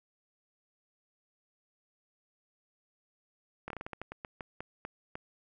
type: slowing click train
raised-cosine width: 0.5 ms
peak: -24 dBFS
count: 14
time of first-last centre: 3.68-5.155 s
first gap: 23 ms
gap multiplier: 1.24
effects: none